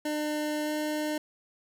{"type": "tone with pitch glide", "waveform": "25% pulse", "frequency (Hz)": [301.4, 303.5], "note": ["D4", "D#4"], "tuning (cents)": [45, -43], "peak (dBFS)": -25, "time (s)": [0.05, 1.18], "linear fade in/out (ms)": 5, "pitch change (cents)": 12, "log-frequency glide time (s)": [0.64, 0.7], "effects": []}